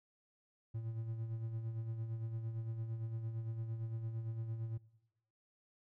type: tone with tremolo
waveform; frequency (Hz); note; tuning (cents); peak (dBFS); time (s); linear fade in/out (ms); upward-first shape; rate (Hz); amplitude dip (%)
triangle; 113.1; A2; +48; -35; 0.74-4.78; 10; sine; 8.8; 50
effects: noise-tail reverb RT60 1.0 s tail -22 dB re dry